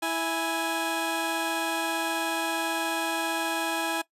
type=tone pair together; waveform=15% pulse; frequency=328.3 / 830 Hz; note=E4 / G#5; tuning=-7 / -1 cents; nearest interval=octave + major third; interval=1606 cents; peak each=-23 dBFS; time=0.02-4.02 s; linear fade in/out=10 ms; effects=noise-tail reverb RT60 0.1 s tail -19 dB re dry + resampled to 32000 Hz